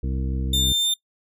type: harmonic tone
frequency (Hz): 65.5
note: C2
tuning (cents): +2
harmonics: 1 / 2 / 3 / 4 / 5 / 7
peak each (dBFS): -24 / -30 / -34 / -36 / -38 / -41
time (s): 0.03-0.73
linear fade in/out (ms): 5
type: tone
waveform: 40% pulse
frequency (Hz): 3601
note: A7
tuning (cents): +39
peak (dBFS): -18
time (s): 0.53-0.94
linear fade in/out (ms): 5
effects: noise-tail reverb RT60 0.1 s tail -20 dB re dry